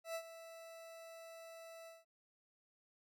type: tone with ADSR envelope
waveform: 40% pulse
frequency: 659.3 Hz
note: E5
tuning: in tune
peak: -38 dBFS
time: 0.04-2.05 s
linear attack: 110 ms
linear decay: 70 ms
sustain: -13 dB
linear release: 180 ms
effects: none